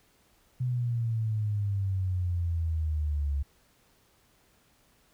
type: exponential sweep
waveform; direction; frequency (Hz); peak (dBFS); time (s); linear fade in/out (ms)
sine; down; 127 to 69.3; -26; 0.6-3.43; 10
effects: pink hiss -65 dBFS RMS until 5.13 s